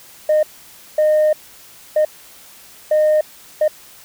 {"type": "tone bursts at uneven times", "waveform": "sine", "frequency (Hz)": 613, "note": "D#5", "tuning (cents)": -26, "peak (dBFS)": -9, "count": 5, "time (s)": [[0.29, 0.43], [0.98, 1.33], [1.96, 2.05], [2.91, 3.21], [3.61, 3.68]], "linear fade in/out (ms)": 5, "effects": ["tanh soft clip ceiling -9 dBFS", "white hiss -43 dBFS RMS until 4.04 s"]}